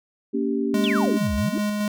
sine chord, G diminished, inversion first, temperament equal with one note detuned, 233.1 / 282.4 / 392 Hz, Bb3 / Db4 / G4, 0 / +32 / 0 cents, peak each -25 / -25 / -26 dBFS, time 0.33-1.18 s, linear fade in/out 20 ms
square tone with tremolo, 208.3 Hz, G#3, 5 cents sharp, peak -22 dBFS, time 0.74-1.88 s, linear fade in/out 2 ms, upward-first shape square, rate 4.7 Hz, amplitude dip 25%
sine exponential two-way sweep, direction down then up, 3701 to 60.2 to 353.8 Hz, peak -24 dBFS, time 0.84-1.58 s, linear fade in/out 0 ms, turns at 1.35 s
effects none

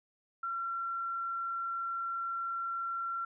sine tone, 1363 Hz, F6, 43 cents flat, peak -33 dBFS, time 0.43-3.25 s, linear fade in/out 5 ms, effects none

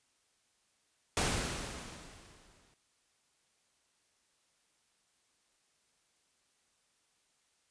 pink noise with exponential decay, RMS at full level -29 dBFS, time 1.17-2.74 s, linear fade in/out 1 ms, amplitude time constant 340 ms, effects white hiss -74 dBFS RMS until 7.7 s + resampled to 22050 Hz

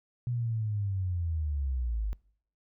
sine linear sweep, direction down, 123.47 to 49 Hz, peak -28 dBFS, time 0.27-2.13 s, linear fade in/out 0 ms, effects noise-tail reverb RT60 0.6 s tail -25 dB re dry

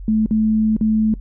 sine tone with dropouts, 217.6 Hz, A3, 19 cents flat, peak -13 dBFS, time 0.08-1.14 s, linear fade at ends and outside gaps 2 ms, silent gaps 0.261-0.309 / 0.766-0.81 s, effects noise-tail reverb RT60 0.1 s tail -20 dB re dry + added 45 Hz sine -29 dBFS peak until 1.2 s

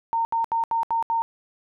sine tone bursts, 916 Hz, A#5, 31 cents flat, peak -20 dBFS, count 6, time 0.13-1.22 s, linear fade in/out 0 ms, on 120 ms, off 74 ms, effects none

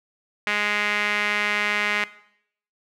sawtooth tone with band-pass filter, 207.7 Hz, G#3, in tune, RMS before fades -24 dBFS, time 0.47-2.04 s, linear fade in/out 0 ms, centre 2100 Hz, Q 2.5, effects noise-tail reverb RT60 0.7 s tail -18 dB re dry

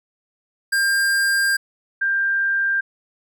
square / sine tone pair in turn, 1599 / 1588.9 Hz, G6 / G6, +34 / +23 cents, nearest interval unison, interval 11 cents, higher first, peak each -17 dBFS, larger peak neither, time 0.72-1.57 / 2.01-2.81 s, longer first, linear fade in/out 10 ms, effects none

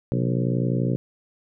harmonic tone with a mistuned harmonic, 60.2 Hz, B1, 44 cents flat, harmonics 2 / 3 / 4 / 5 / 6 / 7 / 8 / 9, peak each -23 / -27 / -29 / -31 / -33 / -34 / -35 / -36 dBFS, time 0.12-0.96 s, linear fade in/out 0 ms, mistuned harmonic 2, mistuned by +120 cents, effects none

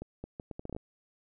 accelerating click train, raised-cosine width 2 ms, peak -26 dBFS, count 10, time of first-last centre 0.02-0.765 s, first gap 220 ms, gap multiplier 0.72, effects none

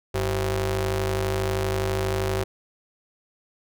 sawtooth ring-modulated tone, 143.2 Hz, D3, 43 cents flat, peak -16 dBFS, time 0.14-2.44 s, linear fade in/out 10 ms, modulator 241 Hz, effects none

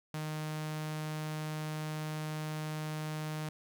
sawtooth tone with notch filter, 154.4 Hz, D#3, 13 cents flat, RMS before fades -38 dBFS, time 0.14-3.49 s, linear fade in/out 2 ms, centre 370 Hz, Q 1.9, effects 12-bit

